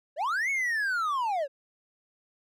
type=linear two-way sweep; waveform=triangle; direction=up then down; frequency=523.3 to 2230 to 523.3 Hz; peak=-24 dBFS; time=0.16-1.48 s; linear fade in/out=50 ms; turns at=0.5 s; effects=none